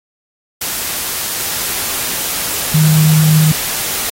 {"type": "tone in noise", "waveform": "sine", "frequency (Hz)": 155.56, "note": "D#3", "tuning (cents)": 0, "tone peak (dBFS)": -7, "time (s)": [2.74, 3.52], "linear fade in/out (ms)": 5, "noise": "white", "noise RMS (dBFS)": -19, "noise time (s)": [0.61, 4.1], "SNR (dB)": 9, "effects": ["AAC 48 kbps"]}